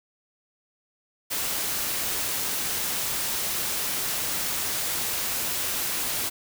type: noise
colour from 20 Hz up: white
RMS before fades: -28 dBFS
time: 1.3-6.3 s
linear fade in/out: 20 ms
effects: none